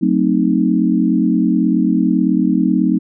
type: chord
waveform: sine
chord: F# diminished seventh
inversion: none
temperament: equal with one note detuned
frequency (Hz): 185 / 223.5 / 261.6 / 311.1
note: F#3 / A3 / C4 / Eb4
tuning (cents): 0 / +27 / 0 / 0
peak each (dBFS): -17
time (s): 0.01-2.99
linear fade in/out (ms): 20
effects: none